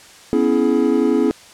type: chord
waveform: triangle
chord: C# minor seventh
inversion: third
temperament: equal with one note detuned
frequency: 246.9 / 277.2 / 329.6 / 422.3 Hz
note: B3 / C#4 / E4 / G#4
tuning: 0 / 0 / 0 / +29 cents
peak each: -17 dBFS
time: 0.33-1.31 s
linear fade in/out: 0 ms
effects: white hiss -43 dBFS RMS until 1.53 s + low-pass 8000 Hz 12 dB/octave